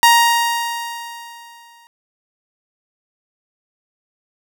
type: tone with exponential decay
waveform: sawtooth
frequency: 937 Hz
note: A#5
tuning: 9 cents sharp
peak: -3 dBFS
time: 0.03-1.87 s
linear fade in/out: 0 ms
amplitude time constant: 400 ms
effects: none